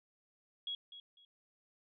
sine tone with echo, 3322 Hz, G#7, in tune, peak -37 dBFS, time 0.67-0.75 s, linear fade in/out 2 ms, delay 250 ms, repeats 2, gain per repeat -12 dB, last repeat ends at 1.25 s, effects none

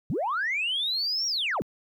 sine linear two-way sweep, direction up then down, 104 to 5680 to 104 Hz, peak -24 dBFS, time 0.1-1.62 s, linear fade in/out 0 ms, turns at 1.27 s, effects tanh soft clip ceiling -21 dBFS + 11-bit

